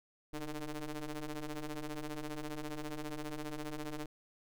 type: ring-modulated tone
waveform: sawtooth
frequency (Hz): 149.6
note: D3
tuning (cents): +32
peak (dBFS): -32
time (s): 0.33-4.06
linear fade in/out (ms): 5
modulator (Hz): 157
effects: none